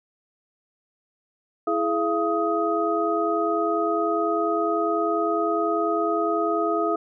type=tone cluster; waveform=sine; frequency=330.7 / 420.7 / 682 / 1255 Hz; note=E4 / G#4 / F5 / D#6; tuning=+6 / +22 / -41 / +15 cents; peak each=-26 dBFS; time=1.67-6.96 s; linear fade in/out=5 ms; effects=none